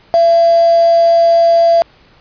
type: tone with quantisation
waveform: sine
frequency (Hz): 674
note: E5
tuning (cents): +38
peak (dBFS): -6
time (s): 0.14-1.82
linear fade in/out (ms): 0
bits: 3
effects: pink hiss -47 dBFS RMS until 2.2 s + resampled to 11025 Hz